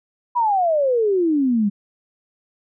sine exponential sweep, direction down, 996 to 196 Hz, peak -15 dBFS, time 0.35-1.7 s, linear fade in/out 20 ms, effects none

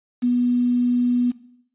sine tone with quantisation, 244.9 Hz, B3, 14 cents flat, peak -16 dBFS, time 0.22-1.32 s, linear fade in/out 20 ms, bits 7, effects noise-tail reverb RT60 0.7 s tail -17 dB re dry + resampled to 8000 Hz

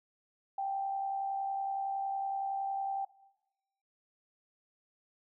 sine tone with amplitude modulation, 784 Hz, G5, in tune, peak -30 dBFS, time 0.58-3.05 s, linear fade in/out 5 ms, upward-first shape sine, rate 70.8 Hz, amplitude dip 40%, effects noise-tail reverb RT60 1.0 s tail -20 dB re dry

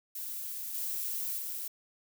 violet noise with level steps, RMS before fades -39 / -35 / -38 dBFS, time 0.15-1.68 s, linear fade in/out 5 ms, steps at 0.74 / 1.38 s, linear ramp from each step 5 ms, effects none

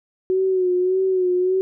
sine tone with vibrato, 370 Hz, F#4, in tune, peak -16 dBFS, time 0.3-1.61 s, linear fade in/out 0 ms, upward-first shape sine, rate 1.7 Hz, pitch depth 48 cents each way, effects none

